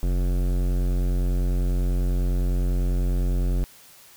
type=tone with hard clipping; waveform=sine; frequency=45 Hz; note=F#1; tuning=47 cents flat; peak=-22 dBFS; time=0.03-3.64 s; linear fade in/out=0 ms; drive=17 dB; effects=white hiss -50 dBFS RMS until 4.16 s